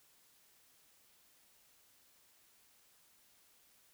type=silence; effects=white hiss -68 dBFS RMS until 3.93 s